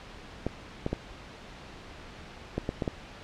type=clicks; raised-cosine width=2 ms; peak=-15 dBFS; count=7; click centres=0.466 / 0.864 / 0.93 / 2.58 / 2.691 / 2.822 / 2.878 s; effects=pink hiss -46 dBFS RMS until 3.23 s + low-pass 4000 Hz 12 dB/octave